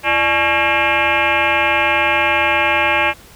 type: tone with frequency modulation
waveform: sine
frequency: 1623 Hz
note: G#6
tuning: 40 cents flat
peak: -12 dBFS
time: 0.03-3.14 s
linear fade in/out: 50 ms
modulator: 257 Hz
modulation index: 4.3
effects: pink hiss -43 dBFS RMS until 3.35 s